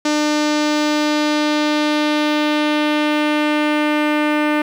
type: tone with low-pass filter sweep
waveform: sawtooth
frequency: 300 Hz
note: D4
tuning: 37 cents sharp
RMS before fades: -17 dBFS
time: 0.05-4.62 s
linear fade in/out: 5 ms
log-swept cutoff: 5900 to 2300 Hz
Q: 1.7
effects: 7-bit